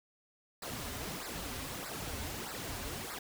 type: noise with flanger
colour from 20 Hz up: pink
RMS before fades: -41 dBFS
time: 0.62-3.19 s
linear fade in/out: 5 ms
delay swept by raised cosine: 0.31 to 6.31 ms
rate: 1.6 Hz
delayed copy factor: -0.8
effects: none